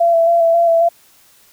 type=tone with vibrato; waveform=sine; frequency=673 Hz; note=E5; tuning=36 cents sharp; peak=-9 dBFS; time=0-0.89 s; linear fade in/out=10 ms; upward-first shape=square; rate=3.7 Hz; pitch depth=20 cents each way; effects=white hiss -50 dBFS RMS until 1.52 s